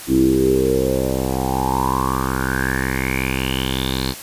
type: tone with low-pass filter sweep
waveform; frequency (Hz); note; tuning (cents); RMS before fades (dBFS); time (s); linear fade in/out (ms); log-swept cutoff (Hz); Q
10% pulse; 65.41; C2; 0; -19; 0.07-4.15; 50; 300 to 4400; 8.1
effects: white hiss -34 dBFS RMS until 4.22 s + resampled to 32000 Hz